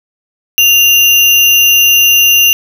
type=tone with sample-and-hold; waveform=sine; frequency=2794 Hz; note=F7; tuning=in tune; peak=-4 dBFS; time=0.58-2.53 s; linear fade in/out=0 ms; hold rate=8820 Hz; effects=none